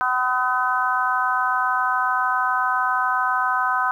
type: harmonic tone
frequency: 252.7 Hz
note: B3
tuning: 40 cents sharp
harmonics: 3 / 4 / 5 / 6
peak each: -26 / -23 / -23 / -24 dBFS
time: 0.01-3.91 s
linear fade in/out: 0 ms
effects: 9-bit